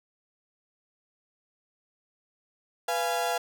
35% pulse chord, F diminished, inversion second, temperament equal with one note detuned, 493.9 / 690 / 830.6 Hz, Cb5 / F5 / Ab5, 0 / -21 / 0 cents, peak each -31 / -27 / -30 dBFS, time 2.88-3.38 s, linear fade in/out 5 ms, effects none

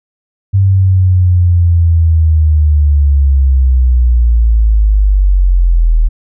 sine linear sweep, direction down, 98 to 38.89 Hz, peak -5 dBFS, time 0.53-6.09 s, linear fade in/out 20 ms, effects none

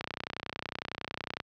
click train, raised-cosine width 0.3 ms, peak -18 dBFS, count 44, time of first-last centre 0.01-1.402 s, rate 30.9 Hz, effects high-pass 80 Hz 12 dB/octave

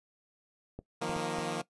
clicks, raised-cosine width 2 ms, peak -28 dBFS, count 4, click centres 0.79 / 1.095 / 1.164 / 1.387 s
10% pulse chord, Eb suspended second, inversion none, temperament equal with one note detuned, 155.56 / 176.95 / 233.1 Hz, Eb3 / F3 / Bb3, 0 / +23 / 0 cents, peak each -29 dBFS, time 1.01-1.62 s, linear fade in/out 10 ms
effects noise-tail reverb RT60 0.1 s tail -18 dB re dry + resampled to 24000 Hz

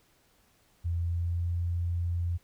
sine tone with pitch glide, 85.1 to 86.39 Hz, F2 to F2, -44 to -18 cents, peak -27 dBFS, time 0.84-2.38 s, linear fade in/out 20 ms, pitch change +26 cents, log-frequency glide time 0.95-1.49 s, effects pink hiss -66 dBFS RMS until 2.43 s

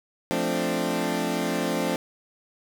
20% pulse chord, D minor seventh, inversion first, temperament equal, 174.61 / 220 / 261.6 / 293.7 Hz, F3 / A3 / C4 / D4, 0 / 0 / 0 / 0 cents, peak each -25 dBFS, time 0.31-1.96 s, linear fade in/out 0 ms, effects none

